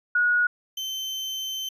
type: tone pair in turn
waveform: sine / 35% pulse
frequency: 1453 / 3087 Hz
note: F#6 / G7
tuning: -32 / -27 cents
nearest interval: octave + minor second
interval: 1305 cents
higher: second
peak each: -18 / -27 dBFS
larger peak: first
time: 0.15-0.47 / 0.77-1.69 s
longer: second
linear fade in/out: 5 ms
effects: resampled to 32000 Hz